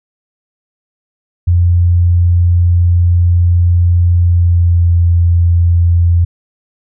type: tone with pitch glide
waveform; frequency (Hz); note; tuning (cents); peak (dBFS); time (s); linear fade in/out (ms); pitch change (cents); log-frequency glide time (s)
sine; 87.31 to 85.91; F2 to F2; 0 to -28; -6; 1.47-6.25; 10; -28; 4.18-4.91
effects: none